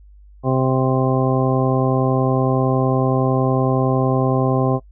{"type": "harmonic tone", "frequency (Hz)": 130.81, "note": "C3", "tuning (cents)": 0, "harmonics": [1, 2, 3, 4, 5, 6, 8], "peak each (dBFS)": [-18, -21, -23, -24, -25, -26, -27], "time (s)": [0.43, 4.8], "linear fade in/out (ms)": 50, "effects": ["noise-tail reverb RT60 0.1 s tail -21 dB re dry", "added 50 Hz sine -42 dBFS peak until 4.91 s"]}